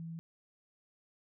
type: tone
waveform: sine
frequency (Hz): 164.81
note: E3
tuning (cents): 0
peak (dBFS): -40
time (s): 0-0.19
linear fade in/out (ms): 0
effects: none